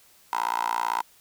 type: tone with high-pass filter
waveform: 10% pulse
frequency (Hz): 57.9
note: A#1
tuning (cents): -11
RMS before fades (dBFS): -27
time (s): 0.33-1.02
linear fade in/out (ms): 0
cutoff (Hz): 960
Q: 8.2
effects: white hiss -57 dBFS RMS until 1.2 s